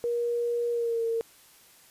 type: tone with pitch glide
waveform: sine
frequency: 474.9 to 457.4 Hz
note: A#4 to A#4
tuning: +32 to -33 cents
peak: -25 dBFS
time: 0.04-1.21 s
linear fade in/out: 0 ms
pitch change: -65 cents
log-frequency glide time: 0.71-1.03 s
effects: white hiss -56 dBFS RMS until 1.9 s + resampled to 32000 Hz